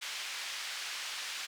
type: band-pass noise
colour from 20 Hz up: pink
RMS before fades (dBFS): -40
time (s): 0.01-1.47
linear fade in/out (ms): 20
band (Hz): 1900 to 5800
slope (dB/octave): 12
effects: none